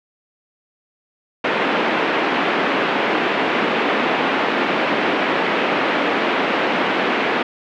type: band-pass noise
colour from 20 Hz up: pink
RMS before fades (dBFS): -19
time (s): 1.44-7.43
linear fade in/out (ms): 5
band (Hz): 240 to 2900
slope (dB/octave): 24
effects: none